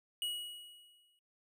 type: tone with exponential decay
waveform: square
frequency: 2909 Hz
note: F#7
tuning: 30 cents flat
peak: -34 dBFS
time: 0.22-1.19 s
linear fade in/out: 1 ms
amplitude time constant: 210 ms
effects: noise-tail reverb RT60 0.1 s tail -25 dB re dry